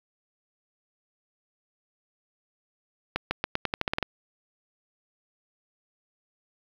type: accelerating click train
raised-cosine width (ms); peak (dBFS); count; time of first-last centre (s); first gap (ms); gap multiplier
0.3; -9; 11; 3.16-4.027; 150; 0.87
effects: low-pass 5000 Hz 12 dB/octave + 7-bit